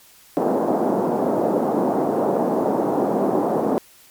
pink band-pass noise, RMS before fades -20 dBFS, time 0.37-3.78 s, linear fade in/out 0 ms, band 220 to 820 Hz, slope 24 dB/octave, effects white hiss -50 dBFS RMS until 4.1 s + MP3 96 kbps

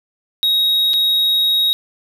triangle tone with dropouts, 3784 Hz, A#7, 25 cents sharp, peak -11 dBFS, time 0.43-1.73 s, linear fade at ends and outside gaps 0 ms, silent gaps 0.934-0.939 s, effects none

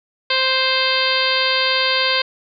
harmonic tone, 523.3 Hz, C5, in tune, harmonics 1 / 2 / 3 / 4 / 5 / 6 / 7 / 8 / 9, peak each -24 / -24 / -24 / -24 / -24 / -24 / -24 / -24 / -24 dBFS, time 0.3-2.22 s, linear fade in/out 5 ms, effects none

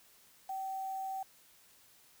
sine tone with quantisation, 769 Hz, G5, 33 cents flat, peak -36 dBFS, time 0.49-1.23 s, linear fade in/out 5 ms, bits 9, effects white hiss -63 dBFS RMS until 2.2 s

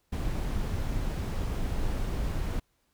brown noise, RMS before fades -30 dBFS, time 0.12-2.6 s, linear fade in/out 10 ms, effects pink hiss -73 dBFS RMS until 2.93 s

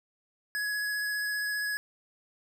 square tone with vibrato, 1681 Hz, G#6, 20 cents sharp, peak -30 dBFS, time 0.55-1.77 s, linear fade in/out 0 ms, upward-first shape sine, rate 15 Hz, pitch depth 11 cents each way, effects none

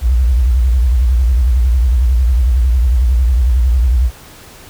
sine tone with vibrato, 61.6 Hz, B1, 4 cents flat, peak -8 dBFS, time 0.01-4.11 s, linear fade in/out 50 ms, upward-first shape sine, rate 11 Hz, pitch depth 170 cents each way, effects pink hiss -38 dBFS RMS until 4.69 s

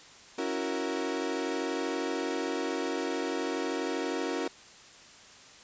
35% pulse chord, F# dominant seventh, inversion second, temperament equal, 277.2 / 329.6 / 370 / 466.2 Hz, C#4 / E4 / F#4 / A#4, 0 / 0 / 0 / 0 cents, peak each -34 dBFS, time 0.38-4.48 s, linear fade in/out 5 ms, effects white hiss -52 dBFS RMS until 5.63 s + resampled to 16000 Hz

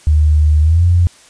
sine tone with pitch glide, 76.1 to 87.42 Hz, D#2 to F2, -38 to +2 cents, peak -7 dBFS, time 0.07-1.07 s, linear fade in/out 0 ms, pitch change +240 cents, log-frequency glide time 0.61-0.84 s, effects white hiss -44 dBFS RMS until 1.29 s + resampled to 22050 Hz

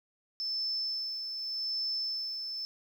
sine tone with tremolo, 5274 Hz, E8, in tune, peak -30 dBFS, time 0.4-2.65 s, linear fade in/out 0 ms, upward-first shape sine, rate 0.85 Hz, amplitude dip 45%, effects 10-bit

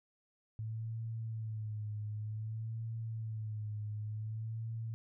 sine tone with vibrato, 109.4 Hz, A2, 9 cents flat, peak -37 dBFS, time 0.59-4.94 s, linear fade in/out 0 ms, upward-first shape sine, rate 0.54 Hz, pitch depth 61 cents each way, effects none

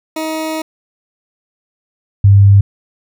20% pulse / sine tone pair in turn, 316.3 / 99.63 Hz, D#4 / G2, +29 / +29 cents, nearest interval octave + minor sixth, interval 2000 cents, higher first, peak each -13 / -3 dBFS, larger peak second, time 0.16-0.62 / 2.24-2.61 s, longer first, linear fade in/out 5 ms, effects none

